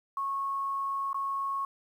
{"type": "tone with dropouts", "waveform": "sine", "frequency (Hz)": 1098, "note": "C#6", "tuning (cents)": -17, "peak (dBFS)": -29, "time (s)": [0.17, 1.65], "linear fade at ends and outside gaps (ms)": 2, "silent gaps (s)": [1.131, 1.144], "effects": ["10-bit"]}